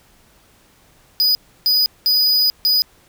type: tone bursts at uneven times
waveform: square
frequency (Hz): 4958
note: D#8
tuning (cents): -7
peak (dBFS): -13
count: 4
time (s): 1.2-1.35 / 1.66-1.86 / 2.06-2.5 / 2.65-2.82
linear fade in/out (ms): 0
effects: pink hiss -53 dBFS RMS until 3.08 s